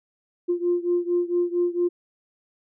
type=beating tone pair; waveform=sine; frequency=349.2 / 353.6 Hz; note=F4 / F4; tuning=0 / +22 cents; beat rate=4.4 Hz; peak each=-22 / -24 dBFS; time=0.48-1.89 s; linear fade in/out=20 ms; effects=tanh soft clip ceiling -13 dBFS